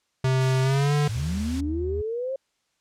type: tone with pitch glide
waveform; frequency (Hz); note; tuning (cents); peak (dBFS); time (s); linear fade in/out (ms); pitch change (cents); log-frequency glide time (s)
square; 130.81 to 146.83; C3 to D3; 0 to 0; -20; 0.24-1.08; 5; +200; 0.62-0.94
type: noise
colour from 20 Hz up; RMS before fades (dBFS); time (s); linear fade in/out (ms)
white; -38; 0.4-1.61; 10
type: linear sweep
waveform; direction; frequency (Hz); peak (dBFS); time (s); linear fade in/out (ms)
sine; up; 98 to 544; -26; 1.09-2.36; 5
type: tone with vibrato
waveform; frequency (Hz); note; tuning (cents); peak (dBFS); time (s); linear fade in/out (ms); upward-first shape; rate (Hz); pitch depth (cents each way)
triangle; 78; D#2; +5; -26; 1.15-2.02; 10; sine; 11; 9
effects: white hiss -72 dBFS RMS until 2.8 s + low-pass 7000 Hz 12 dB/octave